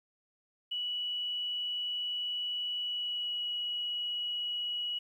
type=tone with pitch glide; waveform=sine; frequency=2943 to 2919 Hz; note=F#7 to F#7; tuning=-10 to -24 cents; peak=-32 dBFS; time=0.71-4.99 s; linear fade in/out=10 ms; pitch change=-14 cents; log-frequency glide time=2.81-3.47 s; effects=11-bit